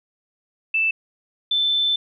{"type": "tone pair in turn", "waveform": "sine", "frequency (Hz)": [2645, 3531], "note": ["E7", "A7"], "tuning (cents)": [5, 5], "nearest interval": "perfect fourth", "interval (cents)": 500, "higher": "second", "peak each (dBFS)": -17, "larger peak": "neither", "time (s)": [[0.74, 0.91], [1.51, 1.96]], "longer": "second", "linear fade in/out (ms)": 5, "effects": []}